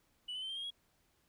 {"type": "tone with pitch steps", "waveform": "sine", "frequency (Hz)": [2960, 3027, 3096, 3167, 3239, 3313], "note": ["F#7", "F#7", "G7", "G7", "G#7", "G#7"], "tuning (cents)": [0, 39, -22, 17, -44, -5], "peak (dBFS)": -37, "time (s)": [0.28, 0.706], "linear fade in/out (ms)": 10, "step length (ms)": 71, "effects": ["tanh soft clip ceiling -37 dBFS", "pink hiss -74 dBFS RMS until 1.28 s"]}